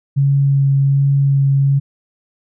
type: tone with vibrato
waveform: sine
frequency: 138.59 Hz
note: C#3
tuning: in tune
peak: -10 dBFS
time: 0.16-1.8 s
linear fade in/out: 20 ms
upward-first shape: sine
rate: 1.3 Hz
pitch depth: 10 cents each way
effects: none

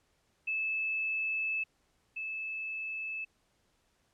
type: tone pair in turn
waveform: sine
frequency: 2615 / 2615 Hz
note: E7 / E7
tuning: -15 / -15 cents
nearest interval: unison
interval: 0 cents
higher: neither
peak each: -30 / -35 dBFS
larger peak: first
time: 0.47-1.64 / 2.16-3.25 s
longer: first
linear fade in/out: 10 ms
effects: pink hiss -73 dBFS RMS until 4.13 s + low-pass 10000 Hz 12 dB/octave

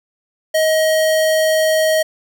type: tone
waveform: square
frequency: 631 Hz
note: D#5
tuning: 24 cents sharp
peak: -13 dBFS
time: 0.54-2.03 s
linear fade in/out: 10 ms
effects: none

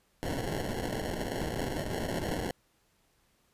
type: noise with sample-and-hold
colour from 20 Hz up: violet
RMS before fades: -34 dBFS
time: 0.23-2.51 s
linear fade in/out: 0 ms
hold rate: 1225 Hz
effects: pink hiss -70 dBFS RMS until 3.53 s + resampled to 32000 Hz

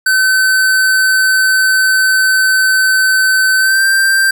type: tone with pitch glide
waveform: square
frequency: 1528 to 1571 Hz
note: G6 to G6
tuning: -45 to +3 cents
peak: -9 dBFS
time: 0.06-4.31 s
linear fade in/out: 5 ms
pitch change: +48 cents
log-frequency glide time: 3.58-3.84 s
effects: none

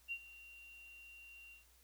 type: tone with ADSR envelope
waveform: sine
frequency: 2760 Hz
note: F7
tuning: 21 cents flat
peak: -37 dBFS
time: 0.08-1.65 s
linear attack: 38 ms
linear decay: 63 ms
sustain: -17 dB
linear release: 130 ms
effects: added 60 Hz sine -69 dBFS peak until 1.83 s + white hiss -69 dBFS RMS until 1.83 s

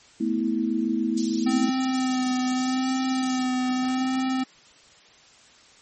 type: chord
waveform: sine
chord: A suspended second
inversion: none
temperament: equal with one note detuned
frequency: 220 / 246.9 / 324.5 Hz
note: A3 / B3 / E4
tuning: 0 / 0 / -27 cents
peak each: -26 dBFS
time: 0.2-1.7 s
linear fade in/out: 10 ms
type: high-pass noise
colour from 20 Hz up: white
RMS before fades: -32 dBFS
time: 1.17-3.44 s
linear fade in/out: 5 ms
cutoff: 3900 Hz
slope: 24 dB/octave
type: tone with vibrato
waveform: square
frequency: 257.4 Hz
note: C4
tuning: 28 cents flat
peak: -23 dBFS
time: 1.46-4.44 s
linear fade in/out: 10 ms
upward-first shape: sine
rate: 0.81 Hz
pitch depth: 23 cents each way
effects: white hiss -53 dBFS RMS until 5.81 s + MP3 32 kbps

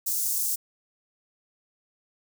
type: high-pass noise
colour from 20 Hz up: white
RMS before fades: -27 dBFS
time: 0.06-0.56 s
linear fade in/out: 10 ms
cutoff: 6100 Hz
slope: 24 dB/octave
effects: none

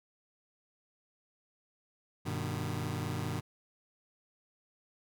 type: chord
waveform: sawtooth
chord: G augmented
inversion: none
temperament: just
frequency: 98 / 122.5 / 153.12 Hz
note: G2 / B2 / D#3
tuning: 0 / -14 / -27 cents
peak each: -34 dBFS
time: 2.25-3.41 s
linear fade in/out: 20 ms
effects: none

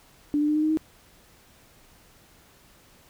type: tone with pitch steps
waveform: sine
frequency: 293.7 / 297.8 / 302 / 306.2 / 310.4 / 314.8 Hz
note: D4 / D4 / D4 / D#4 / D#4 / D#4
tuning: 0 / +24 / +48 / -28 / -4 / +20 cents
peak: -20 dBFS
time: 0.34-0.772 s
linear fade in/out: 0 ms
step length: 72 ms
effects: pink hiss -56 dBFS RMS until 3.09 s

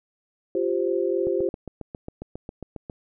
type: chord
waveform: sine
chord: F suspended second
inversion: none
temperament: just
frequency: 349.2 / 392.9 / 523.8 Hz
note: F4 / G4 / C5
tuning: 0 / +4 / +2 cents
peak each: -25 / -25 / -27 dBFS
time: 0.55-1.49 s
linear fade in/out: 2 ms
type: click train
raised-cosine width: 2 ms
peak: -21 dBFS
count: 13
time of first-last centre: 1.27-2.898 s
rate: 7.37 Hz
effects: none

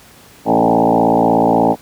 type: tone with frequency modulation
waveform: sine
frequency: 527 Hz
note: C5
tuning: 12 cents sharp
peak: -9 dBFS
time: 0.45-1.76 s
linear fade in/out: 50 ms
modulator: 56.5 Hz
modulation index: 6.1
effects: pink hiss -43 dBFS RMS until 1.81 s + high-pass 80 Hz 12 dB/octave

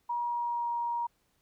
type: tone with pitch glide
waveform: sine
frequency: 955 to 945.7 Hz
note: A#5 to A#5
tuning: +42 to +25 cents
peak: -29 dBFS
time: 0.09-1.07 s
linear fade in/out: 10 ms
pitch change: -17 cents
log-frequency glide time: 0.25-0.72 s
effects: pink hiss -73 dBFS RMS until 1.41 s

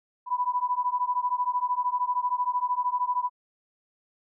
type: beating tone pair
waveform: sine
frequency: 984 / 997 Hz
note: B5 / B5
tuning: -7 / +16 cents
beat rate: 13 Hz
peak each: -27 / -27 dBFS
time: 0.26-3.3 s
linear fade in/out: 50 ms
effects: none

